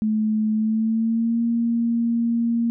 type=tone with pitch glide; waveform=sine; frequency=216.1 to 233 Hz; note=A3 to A#3; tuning=-31 to -1 cents; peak=-18 dBFS; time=0.02-2.7 s; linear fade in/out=0 ms; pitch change=+130 cents; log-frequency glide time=0.53-1.42 s; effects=none